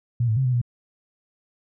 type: tone with pitch steps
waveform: sine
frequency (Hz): 119.6 / 109.6 / 132.7 / 126.2 / 120.8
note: A#2 / A2 / C3 / B2 / B2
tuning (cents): +45 / -6 / +25 / +38 / -38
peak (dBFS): -18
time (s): 0.2-0.615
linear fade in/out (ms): 5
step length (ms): 83
effects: none